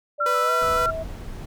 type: tone with pitch glide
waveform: sine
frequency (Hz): 587 to 647.6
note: D5 to E5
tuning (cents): -1 to -31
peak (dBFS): -27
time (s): 0.18-1.04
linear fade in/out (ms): 20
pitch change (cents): +170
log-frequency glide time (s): 0.39-0.53
type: tone with vibrato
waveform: sine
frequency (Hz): 1343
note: E6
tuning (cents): +32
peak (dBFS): -20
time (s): 0.2-0.91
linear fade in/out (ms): 10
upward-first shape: square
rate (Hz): 3.5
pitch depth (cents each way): 26
type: tone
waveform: sawtooth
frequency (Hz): 493.9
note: B4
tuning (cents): 0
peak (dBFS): -21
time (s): 0.26-0.86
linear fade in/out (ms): 2
type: noise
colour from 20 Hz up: brown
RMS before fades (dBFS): -34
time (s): 0.61-1.46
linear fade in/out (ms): 10
effects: none